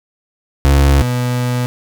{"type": "tone pair in turn", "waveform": "35% pulse", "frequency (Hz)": [69.8, 123.69], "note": ["C#2", "B2"], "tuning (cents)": [13, 3], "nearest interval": "minor seventh", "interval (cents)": 990, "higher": "second", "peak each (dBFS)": [-6, -13], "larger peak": "first", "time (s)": [[0.65, 1.02], [1.02, 1.66]], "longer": "second", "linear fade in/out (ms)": 0, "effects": []}